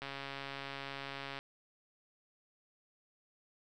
click train, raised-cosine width 0.3 ms, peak -26 dBFS, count 190, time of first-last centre 0.02-1.39 s, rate 138 Hz, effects none

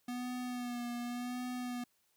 square tone with vibrato, 244.6 Hz, B3, 16 cents flat, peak -38 dBFS, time 0.08-1.84 s, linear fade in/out 5 ms, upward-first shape sine, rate 0.89 Hz, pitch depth 33 cents each way, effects white hiss -75 dBFS RMS until 2.16 s

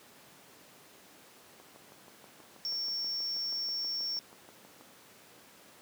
click train, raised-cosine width 1 ms, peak -38 dBFS, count 21, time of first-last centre 1.6-4.81 s, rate 6.23 Hz
triangle tone, 5470 Hz, F8, 37 cents flat, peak -31 dBFS, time 2.65-4.19 s, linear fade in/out 0 ms
effects pink hiss -56 dBFS RMS until 5.81 s + high-pass 200 Hz 12 dB/octave

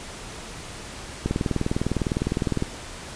click train, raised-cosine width 3 ms, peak -10 dBFS, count 28, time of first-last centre 1.26-2.624 s, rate 19.8 Hz, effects pink hiss -38 dBFS RMS until 3.15 s + resampled to 22050 Hz

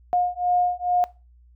sine beating tone pair, 714 / 716.3 Hz, F5 / F5, +38 / +44 cents, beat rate 2.3 Hz, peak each -23 dBFS, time 0.13-1.04 s, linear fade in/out 0 ms, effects noise-tail reverb RT60 0.3 s tail -21 dB re dry + added 60 Hz sine -50 dBFS peak until 1.55 s

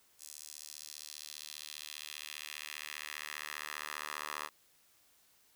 10% pulse tone with high-pass filter sweep, 75 Hz, D2, 37 cents sharp, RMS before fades -45 dBFS, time 0.18-4.5 s, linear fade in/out 50 ms, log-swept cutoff 6900 to 1100 Hz, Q 1.5, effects white hiss -68 dBFS RMS until 5.55 s

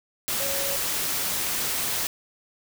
sine tone in noise, 554.4 Hz, C#5, in tune, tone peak -32 dBFS, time 0.4-0.76 s, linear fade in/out 0 ms, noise white, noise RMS -27 dBFS, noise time 0.28-2.07 s, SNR -8 dB, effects none

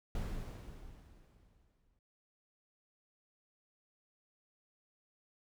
brown noise with exponential decay, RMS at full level -37 dBFS, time 0.15-1.99 s, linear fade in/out 2 ms, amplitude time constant 400 ms, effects none

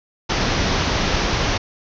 pink low-pass noise, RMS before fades -20 dBFS, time 0.29-1.58 s, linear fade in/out 10 ms, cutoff 6200 Hz, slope 96 dB/octave, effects none

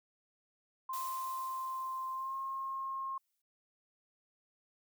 sine tone with pitch glide, 1046.5 to 1072.8 Hz, C6 to C6, 0 to +43 cents, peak -36 dBFS, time 0.89-3.18 s, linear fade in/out 5 ms, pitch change +43 cents, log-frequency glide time 2.14-2.35 s
blue noise with exponential decay, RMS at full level -44 dBFS, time 0.93-3.42 s, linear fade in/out 5 ms, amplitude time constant 540 ms
effects none

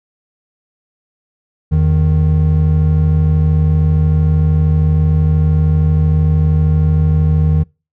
triangle tone pair together, 82.21 / 155.2 Hz, E2 / D#3, -4 / -4 cents, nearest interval major seventh, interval 1100 cents, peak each -10 dBFS, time 1.71-7.64 s, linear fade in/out 20 ms, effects noise-tail reverb RT60 0.3 s tail -26 dB re dry

